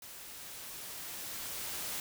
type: noise with level ramp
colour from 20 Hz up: white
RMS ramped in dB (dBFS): -49 to -38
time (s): 0.02-2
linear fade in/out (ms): 2
effects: none